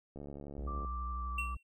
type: click train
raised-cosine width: 2 ms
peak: -33 dBFS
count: 50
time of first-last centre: 0.16-0.847 s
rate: 71.3 Hz
type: tone with vibrato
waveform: triangle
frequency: 61.74 Hz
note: B1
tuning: in tune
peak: -35 dBFS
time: 0.58-1.57 s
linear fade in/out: 5 ms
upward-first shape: sine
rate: 12 Hz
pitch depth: 67 cents each way
type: tone with pitch glide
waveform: sine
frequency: 1174.7 to 1161.9 Hz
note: D6 to D6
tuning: 0 to -19 cents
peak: -40 dBFS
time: 0.67-1.55 s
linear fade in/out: 10 ms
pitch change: -19 cents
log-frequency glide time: 1.13-1.33 s
type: tone with exponential decay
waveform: triangle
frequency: 2726 Hz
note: F7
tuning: 43 cents flat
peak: -30 dBFS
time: 1.38-1.63 s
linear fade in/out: 5 ms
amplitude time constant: 54 ms
effects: none